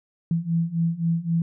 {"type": "beating tone pair", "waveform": "sine", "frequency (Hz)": [164.81, 168.61], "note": ["E3", "E3"], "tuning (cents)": [0, 39], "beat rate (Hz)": 3.8, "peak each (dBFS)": [-25, -23], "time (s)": [0.31, 1.42], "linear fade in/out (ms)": 2, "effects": []}